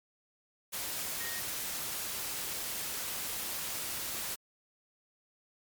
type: tone in noise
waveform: sine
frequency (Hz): 1864.7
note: A#6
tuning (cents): 0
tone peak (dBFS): -41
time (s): 1.19-1.41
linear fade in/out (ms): 20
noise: white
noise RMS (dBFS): -37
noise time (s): 0.72-4.36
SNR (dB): -7
effects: MP3 96 kbps